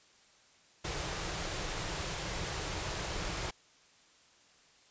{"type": "band-stop noise", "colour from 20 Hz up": "pink", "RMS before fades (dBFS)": -37, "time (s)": [0.84, 3.51], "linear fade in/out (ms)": 10, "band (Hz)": [200, 290], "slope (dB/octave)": 96, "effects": ["white hiss -63 dBFS RMS until 4.9 s", "resampled to 16000 Hz"]}